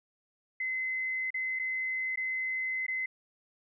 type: tone with dropouts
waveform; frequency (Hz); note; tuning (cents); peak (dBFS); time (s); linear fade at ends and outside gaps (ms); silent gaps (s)
sine; 2048; C7; -38; -30; 0.6-3.06; 5; 1.305-1.342 / 1.591-1.595 / 2.159-2.173 / 2.866-2.881
effects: none